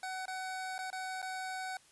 25% pulse tone with dropouts, 751 Hz, F#5, 26 cents sharp, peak -34 dBFS, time 0.03-1.77 s, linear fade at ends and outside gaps 2 ms, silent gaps 0.256-0.28 / 0.781-0.789 / 0.903-0.928 / 1.218-1.226 s, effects white hiss -63 dBFS RMS until 1.91 s + resampled to 24000 Hz

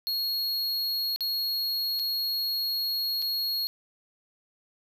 square tone with dropouts, 4307 Hz, C8, 49 cents sharp, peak -27 dBFS, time 0.07-3.67 s, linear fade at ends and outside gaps 0 ms, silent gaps 1.161-1.207 / 1.992-1.996 / 3.219-3.223 s, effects none

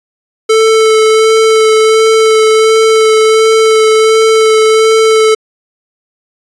square tone with vibrato, 440 Hz, A4, in tune, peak -5 dBFS, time 0.49-5.35 s, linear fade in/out 10 ms, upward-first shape sine, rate 1.4 Hz, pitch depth 12 cents each way, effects resampled to 22050 Hz

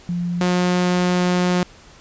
sine / sawtooth tone pair in turn, 174.61 / 179.42 Hz, F3 / F3, 0 / +47 cents, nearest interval unison, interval 47 cents, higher second, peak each -20 / -12 dBFS, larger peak second, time 0.09-0.41 / 0.41-1.63 s, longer second, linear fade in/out 0 ms, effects pink hiss -46 dBFS RMS until 2 s + resampled to 16000 Hz

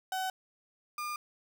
35% pulse tone pair in turn, 754 / 1206.3 Hz, F#5 / D6, +32 / +46 cents, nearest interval minor sixth, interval 814 cents, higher second, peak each -30 / -33 dBFS, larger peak first, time 0.12-0.3 / 0.98-1.16 s, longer neither, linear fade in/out 2 ms, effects none

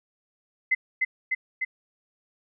sine tone with echo, 2043 Hz, C7, 42 cents flat, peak -18 dBFS, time 0.71-0.75 s, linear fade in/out 10 ms, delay 300 ms, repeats 3, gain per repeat -2 dB, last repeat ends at 1.65 s, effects none

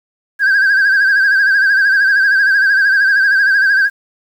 sine tone with vibrato, 1594 Hz, G6, 28 cents sharp, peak -6 dBFS, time 0.39-3.9 s, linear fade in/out 50 ms, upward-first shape sine, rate 13 Hz, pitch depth 71 cents each way, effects tanh soft clip ceiling -7 dBFS + 7-bit

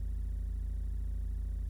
triangle tone pair together, 50.48 / 79.7 Hz, G#1 / D#2, -48 / +42 cents, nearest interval minor sixth, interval 790 cents, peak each -30 / -37 dBFS, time 0-1.69 s, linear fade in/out 5 ms, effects tanh soft clip ceiling -29 dBFS + 11-bit

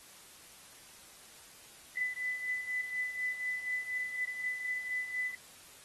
sine tone with tremolo, 2000 Hz, B6, 21 cents sharp, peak -30 dBFS, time 1.97-5.35 s, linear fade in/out 2 ms, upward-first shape triangle, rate 4.1 Hz, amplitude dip 70%, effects white hiss -55 dBFS RMS until 5.84 s + AAC 32 kbps

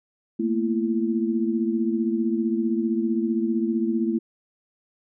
sine tone cluster, 222.8 / 238.2 / 335.8 Hz, A3 / A#3 / E4, +22 / +38 / +32 cents, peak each -24 / -27 / -25 dBFS, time 0.39-4.19 s, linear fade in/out 10 ms, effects none

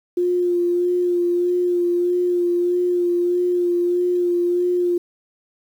sine tone with vibrato, 353.1 Hz, F4, 19 cents sharp, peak -16 dBFS, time 0.17-4.98 s, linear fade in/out 5 ms, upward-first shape sine, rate 1.6 Hz, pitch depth 19 cents each way, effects 8-bit

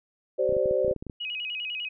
sine chord, G suspended fourth, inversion none, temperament equal with one note detuned, 384.6 / 523.3 / 587.3 Hz, G4 / C5 / D5, -33 / 0 / 0 cents, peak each -28 / -24 / -27 dBFS, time 0.38-0.94 s, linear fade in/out 20 ms
clicks, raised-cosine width 3 ms, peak -24 dBFS, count 12, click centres 0.493 / 0.525 / 0.567 / 0.658 / 0.711 / 0.847 / 0.88 / 0.912 / 0.963 / 1.025 / 1.067 / 1.098 s
sine tone with vibrato, 2710 Hz, E7, 47 cents sharp, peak -30 dBFS, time 1.2-1.89 s, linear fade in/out 10 ms, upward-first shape square, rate 10 Hz, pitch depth 120 cents each way
effects none

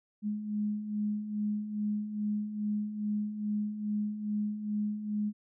sine beating tone pair, 207.7 / 210.1 Hz, G#3 / G#3, 0 / +20 cents, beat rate 2.4 Hz, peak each -38 / -31 dBFS, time 0.22-5.33 s, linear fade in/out 50 ms, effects none

